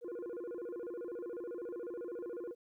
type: tone with vibrato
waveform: sine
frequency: 409.8 Hz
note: G#4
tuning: 23 cents flat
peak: -37 dBFS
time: 0.01-2.55 s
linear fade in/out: 50 ms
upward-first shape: square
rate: 14 Hz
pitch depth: 270 cents each way
effects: tanh soft clip ceiling -39 dBFS + 13-bit